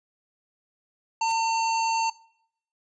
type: harmonic tone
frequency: 905 Hz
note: A5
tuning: 48 cents sharp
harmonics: 1 / 3 / 5 / 7 / 8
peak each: -22 / -32 / -36 / -39 / -40 dBFS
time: 1.21-2.1 s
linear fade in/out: 5 ms
type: noise with exponential growth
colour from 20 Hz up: white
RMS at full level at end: -38 dBFS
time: 1.21-1.32 s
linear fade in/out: 5 ms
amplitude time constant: 22 ms
effects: noise-tail reverb RT60 0.7 s tail -22 dB re dry + resampled to 22050 Hz